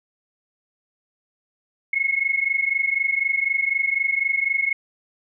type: tone pair together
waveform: sine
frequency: 2166 / 2190 Hz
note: C#7 / C#7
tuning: -41 / -22 cents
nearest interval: unison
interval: 19 cents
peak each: -22 dBFS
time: 1.93-4.73 s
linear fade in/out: 5 ms
effects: none